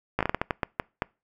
slowing click train, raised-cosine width 0.5 ms, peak -9 dBFS, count 11, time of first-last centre 0.19-1.021 s, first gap 16 ms, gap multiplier 1.34, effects noise-tail reverb RT60 0.3 s tail -26 dB re dry

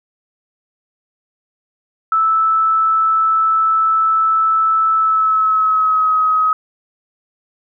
sine tone with pitch glide, 1313 to 1268.3 Hz, E6 to D#6, -7 to +33 cents, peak -11 dBFS, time 2.12-6.53 s, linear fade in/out 2 ms, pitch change -60 cents, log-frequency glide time 4.94-6.16 s, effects none

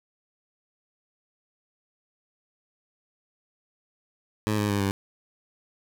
15% pulse tone with pitch steps, 107 / 104.07 / 101.23 / 98.46 Hz, A2 / G#2 / G#2 / G2, -48 / +4 / -44 / +8 cents, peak -17 dBFS, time 4.47-4.91 s, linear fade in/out 0 ms, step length 110 ms, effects none

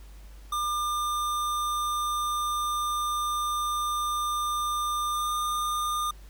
square tone with pitch glide, 1200 to 1210.4 Hz, D6 to D#6, +37 to -48 cents, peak -27 dBFS, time 0.52-6.11 s, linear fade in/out 5 ms, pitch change +15 cents, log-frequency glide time 5.12-5.31 s, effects added 50 Hz sine -44 dBFS peak until 6.29 s + pink hiss -57 dBFS RMS until 6.29 s

